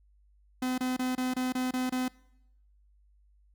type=tone bursts; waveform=45% pulse; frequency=254.6 Hz; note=C4; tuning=47 cents flat; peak=-28 dBFS; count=8; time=0.62-2.082 s; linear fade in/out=5 ms; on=160 ms; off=26 ms; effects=noise-tail reverb RT60 0.9 s tail -24 dB re dry + added 50 Hz sine -60 dBFS peak until 3.54 s